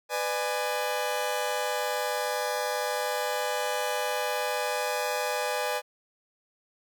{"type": "chord", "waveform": "sawtooth", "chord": "G# diminished", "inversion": "first", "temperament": "just", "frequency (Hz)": [498.4, 598, 830.6], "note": ["B4", "D5", "G#5"], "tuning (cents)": [16, 31, 0], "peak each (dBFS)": -28, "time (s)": [0.09, 5.82], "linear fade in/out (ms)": 50, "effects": []}